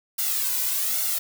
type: noise with flanger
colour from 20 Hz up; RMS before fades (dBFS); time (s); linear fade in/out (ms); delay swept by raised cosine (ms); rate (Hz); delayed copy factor
blue; -25; 0.18-1.19; 10; 1.4 to 2.04; 1.2; +0.8
effects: none